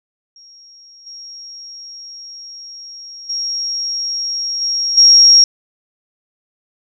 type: tone with level steps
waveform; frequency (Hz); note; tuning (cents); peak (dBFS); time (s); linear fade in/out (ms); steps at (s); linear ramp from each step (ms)
sine; 5588; F8; 0; -40 / -31 / -18 / -15 / -4; 0.36-5.44; 2; 1.06 / 3.29 / 4.61 / 4.97; 10
effects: none